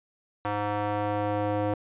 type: tone with band-pass filter sweep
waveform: square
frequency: 103.83 Hz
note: G#2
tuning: in tune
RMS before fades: -28 dBFS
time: 0.45-1.74 s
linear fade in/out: 0 ms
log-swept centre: 930 to 540 Hz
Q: 1.3
effects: resampled to 8000 Hz